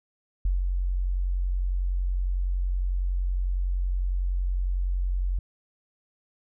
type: tone with ADSR envelope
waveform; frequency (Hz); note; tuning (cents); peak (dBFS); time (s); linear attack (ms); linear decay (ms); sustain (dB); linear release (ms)
sine; 45.42; F#1; -31; -20; 0.45-5.39; 4; 160; -3; 4
effects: none